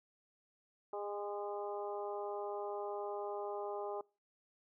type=harmonic tone with a mistuned harmonic; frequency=204.3 Hz; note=G#3; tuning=28 cents flat; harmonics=2 / 3 / 4 / 5 / 6; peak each=-42 / -45 / -44 / -50 / -52 dBFS; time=0.93-4.01 s; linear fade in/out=2 ms; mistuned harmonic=5; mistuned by=+18 cents; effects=noise-tail reverb RT60 0.3 s tail -24 dB re dry